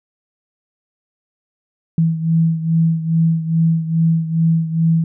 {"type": "beating tone pair", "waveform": "sine", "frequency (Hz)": [163, 165.4], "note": ["E3", "E3"], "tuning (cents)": [-19, 6], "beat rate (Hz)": 2.4, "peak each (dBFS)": [-14, -19], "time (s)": [1.98, 5.04], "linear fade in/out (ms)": 2, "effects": []}